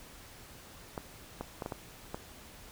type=clicks; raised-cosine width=1 ms; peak=-22 dBFS; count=6; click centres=0.978 / 1.41 / 1.622 / 1.661 / 1.722 / 2.145 s; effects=pink hiss -52 dBFS RMS until 2.71 s